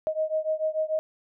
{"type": "beating tone pair", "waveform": "sine", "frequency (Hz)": [624, 630.8], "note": ["D#5", "D#5"], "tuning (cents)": [5, 24], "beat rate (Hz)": 6.8, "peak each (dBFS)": [-27, -28], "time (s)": [0.07, 0.99], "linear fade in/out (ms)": 0, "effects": []}